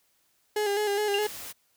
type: tone with vibrato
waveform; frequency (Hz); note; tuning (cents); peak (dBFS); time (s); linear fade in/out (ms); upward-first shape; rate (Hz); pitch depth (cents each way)
35% pulse; 412.4; G#4; -12; -23; 0.56-1.27; 5; square; 4.8; 39
type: tone with exponential decay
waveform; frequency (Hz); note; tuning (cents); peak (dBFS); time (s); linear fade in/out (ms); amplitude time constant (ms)
sine; 2794; F7; 0; -24; 1.14-1.3; 2; 34
type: noise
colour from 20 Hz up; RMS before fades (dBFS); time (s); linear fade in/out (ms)
white; -40; 1.21-1.53; 20
effects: white hiss -69 dBFS RMS until 1.76 s